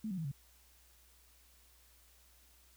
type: tone with pitch steps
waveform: sine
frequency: 217.7 / 187.34 / 161.22 / 138.74 Hz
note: A3 / F#3 / E3 / C#3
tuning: -18 / +22 / -38 / +2 cents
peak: -36 dBFS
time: 0.04-0.316 s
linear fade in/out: 5 ms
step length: 69 ms
effects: added 60 Hz sine -66 dBFS peak until 2.76 s + white hiss -66 dBFS RMS until 2.76 s